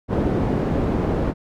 white low-pass noise, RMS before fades -21 dBFS, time 0.08-1.34 s, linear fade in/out 50 ms, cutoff 370 Hz, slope 12 dB/octave, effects none

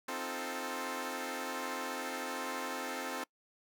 10% pulse chord, F dominant seventh, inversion second, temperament equal, 261.6 / 311.1 / 349.2 / 440 Hz, C4 / Eb4 / F4 / A4, 0 / 0 / 0 / 0 cents, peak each -32 / -37 / -36 / -34 dBFS, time 0.08-3.24 s, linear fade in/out 5 ms, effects noise-tail reverb RT60 0.1 s tail -24 dB re dry

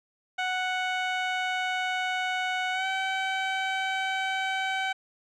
15% pulse tone with pitch glide, 740 to 765.2 Hz, F#5 to G5, 0 to -42 cents, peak -20 dBFS, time 0.38-4.93 s, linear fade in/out 10 ms, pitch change +58 cents, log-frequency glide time 2.72-2.86 s, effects low-pass 4000 Hz 12 dB/octave

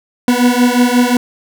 40% pulse beating tone pair, 242.8 / 248.4 Hz, B3 / B3, -29 / +10 cents, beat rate 5.6 Hz, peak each -11 dBFS, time 0.28-1.17 s, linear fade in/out 2 ms, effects none

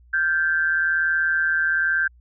sine tone with amplitude modulation, 1566 Hz, G6, 2 cents flat, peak -15 dBFS, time 0.13-2.08 s, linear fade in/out 10 ms, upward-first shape sine, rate 161 Hz, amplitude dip 65%, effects added 60 Hz sine -49 dBFS peak until 2.2 s

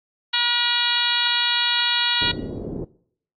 harmonic tone, 479.7 Hz, A#4, 50 cents sharp, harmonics 2 / 3 / 4 / 5 / 6 / 7 / 8 / 9, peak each -29 / -27 / -28 / -30 / -25 / -25 / -24 / -28 dBFS, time 0.33-2.32 s, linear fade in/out 10 ms
white low-pass noise, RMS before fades -30 dBFS, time 2.21-2.85 s, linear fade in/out 10 ms, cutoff 440 Hz, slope 24 dB/octave
effects noise-tail reverb RT60 0.6 s tail -20 dB re dry + AAC 48 kbps

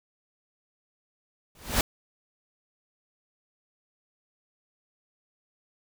pink noise with exponential growth, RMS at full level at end -19 dBFS, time 1.55-1.81 s, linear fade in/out 2 ms, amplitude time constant 56 ms, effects none

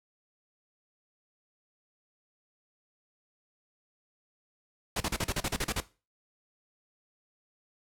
pink noise bursts, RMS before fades -30 dBFS, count 11, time 4.96-5.804 s, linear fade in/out 5 ms, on 44 ms, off 36 ms, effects noise-tail reverb RT60 0.3 s tail -17 dB re dry + low-pass 12000 Hz 12 dB/octave

